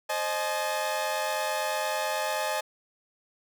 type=tone cluster; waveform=sawtooth; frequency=527 / 616 / 853 Hz; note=C5 / D#5 / G#5; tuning=+12 / -17 / +46 cents; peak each=-31 / -27 / -27 dBFS; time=0.09-2.61 s; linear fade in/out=10 ms; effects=none